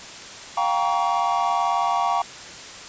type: chord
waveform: triangle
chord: G half-diminished seventh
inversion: third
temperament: just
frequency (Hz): 705.6 / 784 / 940.8 / 1128.9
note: F5 / G5 / Bb5 / Db6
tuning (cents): +18 / 0 / +16 / +31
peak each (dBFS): -23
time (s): 0.57-2.22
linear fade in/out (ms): 5
effects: white hiss -38 dBFS RMS until 2.88 s + resampled to 16000 Hz